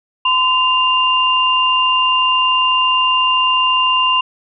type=tone pair together; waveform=sine; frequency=1024.4 / 2794 Hz; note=C6 / F7; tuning=-37 / 0 cents; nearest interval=octave + perfect fourth; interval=1737 cents; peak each=-14 dBFS; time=0.25-4.21 s; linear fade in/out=5 ms; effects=none